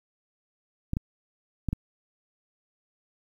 clicks, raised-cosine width 5 ms, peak -15 dBFS, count 4, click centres 0.934 / 0.969 / 1.687 / 1.73 s, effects 9-bit

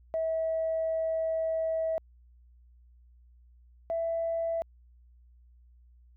sine tone pair in turn, 647 / 663.3 Hz, E5 / E5, -32 / +11 cents, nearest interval unison, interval 43 cents, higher second, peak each -26 / -27 dBFS, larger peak first, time 0.14-1.98 / 3.9-4.62 s, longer first, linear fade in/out 0 ms, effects tanh soft clip ceiling -22 dBFS + added 60 Hz sine -55 dBFS peak until 6.16 s

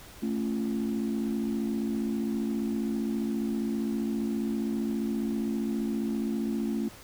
sine chord, A augmented, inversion none, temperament just, 220 / 275 / 343.8 Hz, A3 / C#4 / E#4, 0 / -14 / -27 cents, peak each -28 / -32 / -34 dBFS, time 0.22-6.89 s, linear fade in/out 10 ms, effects tanh soft clip ceiling -21 dBFS + pink hiss -49 dBFS RMS until 7.03 s

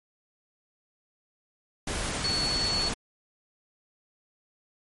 sine tone in noise, 4412 Hz, C#8, 9 cents flat, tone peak -26 dBFS, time 2.24-2.89 s, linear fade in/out 5 ms, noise pink, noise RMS -31 dBFS, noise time 1.87-2.94 s, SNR +2 dB, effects MP3 48 kbps

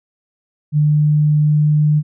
sine tone with pitch glide, 149.8 to 150.67 Hz, D3 to D3, +35 to +45 cents, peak -10 dBFS, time 0.72-2.03 s, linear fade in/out 50 ms, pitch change +10 cents, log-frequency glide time 0.88-1.81 s, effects none

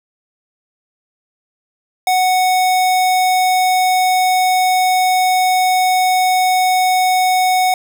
square tone, 740 Hz, F#5, in tune, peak -12 dBFS, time 2.07-7.74 s, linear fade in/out 2 ms, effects none

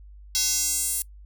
square tone with high-pass filter sweep, 300 Hz, D4, 37 cents sharp, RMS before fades -25 dBFS, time 0.35-1.02 s, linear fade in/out 0 ms, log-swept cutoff 4900 to 10000 Hz, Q 2.2, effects noise-tail reverb RT60 0.1 s tail -21 dB re dry + added 50 Hz sine -43 dBFS peak until 1.25 s

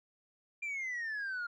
sine exponential sweep, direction down, 2400 to 1394 Hz, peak -33 dBFS, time 0.62-1.47 s, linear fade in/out 10 ms, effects tanh soft clip ceiling -34 dBFS

